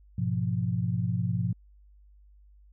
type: chord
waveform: sine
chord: F diminished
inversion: first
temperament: equal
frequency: 103.83 / 123.47 / 174.61 Hz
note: Ab2 / Cb3 / F3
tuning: 0 / 0 / 0 cents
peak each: -30 / -29 / -30 dBFS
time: 0.18-1.53 s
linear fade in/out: 5 ms
effects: added 50 Hz sine -53 dBFS peak until 2.72 s